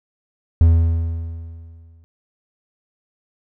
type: tone with exponential decay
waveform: triangle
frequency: 82.7 Hz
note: E2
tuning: 6 cents sharp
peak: -5 dBFS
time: 0.61-2.04 s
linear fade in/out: 0 ms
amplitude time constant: 310 ms
effects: none